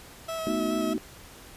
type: tone with vibrato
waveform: 30% pulse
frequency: 649 Hz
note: E5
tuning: 27 cents flat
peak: -28 dBFS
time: 0.28-0.94 s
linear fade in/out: 10 ms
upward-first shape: square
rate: 4.7 Hz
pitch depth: 14 cents each way
type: chord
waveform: sine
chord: B dominant seventh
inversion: third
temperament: equal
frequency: 220 / 246.9 / 311.1 / 370 Hz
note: A3 / B3 / D#4 / F#4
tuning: 0 / 0 / 0 / 0 cents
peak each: -31 / -32 / -30 / -33 dBFS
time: 0.47-0.98 s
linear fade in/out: 0 ms
effects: pink hiss -48 dBFS RMS until 1.56 s + resampled to 32000 Hz